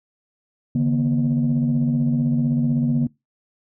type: tone cluster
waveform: sine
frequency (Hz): 142.1 / 157.9 / 238.7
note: C#3 / D#3 / A#3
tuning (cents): +43 / +26 / +41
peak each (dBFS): -19 / -26 / -18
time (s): 0.75-3.07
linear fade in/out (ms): 5
effects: noise-tail reverb RT60 0.2 s tail -22 dB re dry + tanh soft clip ceiling -12 dBFS